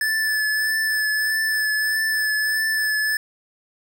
square tone with vibrato, 1741 Hz, A6, 19 cents flat, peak -20 dBFS, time 0.01-3.17 s, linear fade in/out 2 ms, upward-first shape triangle, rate 1.6 Hz, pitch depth 23 cents each way, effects none

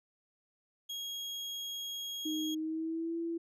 35% pulse tone, 3285 Hz, G#7, 20 cents flat, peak -36 dBFS, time 0.89-2.55 s, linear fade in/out 10 ms
sine tone with pitch glide, 310.2 to 334.4 Hz, D#4 to E4, -5 to +25 cents, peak -33 dBFS, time 2.25-3.38 s, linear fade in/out 10 ms, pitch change +130 cents, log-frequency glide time 2.48-3.17 s
effects resampled to 32000 Hz

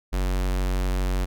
square tone with notch filter, 46.25 Hz, F#1, in tune, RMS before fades -24 dBFS, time 0.12-1.26 s, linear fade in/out 20 ms, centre 98 Hz, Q 1.4, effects none

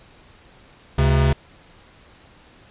square tone pair together, 71.6 / 134.73 Hz, D2 / C#3, -43 / -49 cents, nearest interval major seventh, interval 1094 cents, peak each -18 dBFS, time 0.98-1.33 s, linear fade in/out 5 ms, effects pink hiss -50 dBFS RMS until 2.7 s + resampled to 8000 Hz

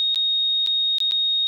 sine tone with dropouts, 3729 Hz, A#7, in tune, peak -18 dBFS, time 0-1.47 s, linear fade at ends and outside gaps 0 ms, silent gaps 0.146-0.158 / 0.663-0.672 / 0.984-1.003 / 1.111-1.12 s, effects none

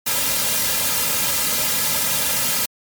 white noise with comb filter, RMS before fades -20 dBFS, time 0.06-2.66 s, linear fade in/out 10 ms, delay 2.7 ms, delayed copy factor -0.85, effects MP3 96 kbps

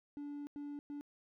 triangle tone bursts at uneven times, 289.2 Hz, D4, 27 cents flat, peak -39 dBFS, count 3, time 0.17-0.47 / 0.56-0.79 / 0.9-1.01 s, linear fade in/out 0 ms, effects tanh soft clip ceiling -35 dBFS

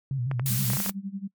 sine tone with vibrato, 128.3 Hz, C3, 34 cents flat, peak -25 dBFS, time 0.11-0.77 s, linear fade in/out 2 ms, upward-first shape square, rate 6.5 Hz, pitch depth 96 cents each way
clicks, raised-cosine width 0.5 ms, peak -18 dBFS, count 8, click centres 0.314 / 0.396 / 0.702 / 0.734 / 0.77 / 0.802 / 0.862 / 0.894 s
blue noise, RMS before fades -29 dBFS, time 0.46-0.9 s, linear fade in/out 0 ms
sine tone with tremolo, 196 Hz, G3, in tune, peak -28 dBFS, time 0.5-1.28 s, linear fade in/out 10 ms, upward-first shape sine, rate 11 Hz, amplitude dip 90%
effects noise-tail reverb RT60 0.1 s tail -24 dB re dry + MP3 96 kbps

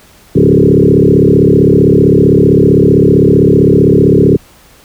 sine tone with frequency modulation, 277.5 Hz, C#4, 2 cents sharp, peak -3 dBFS, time 0.35-4.37 s, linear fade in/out 10 ms, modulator 35.5 Hz, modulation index 4.7, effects pink hiss -42 dBFS RMS until 4.84 s

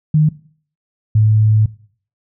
sine tone pair in turn, 153.5 / 108.01 Hz, D#3 / A2, -23 / -32 cents, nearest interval tritone, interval 609 cents, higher first, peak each -8 dBFS, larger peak neither, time 0.14-0.29 / 1.15-1.66 s, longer second, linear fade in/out 5 ms, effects noise-tail reverb RT60 0.5 s tail -19 dB re dry

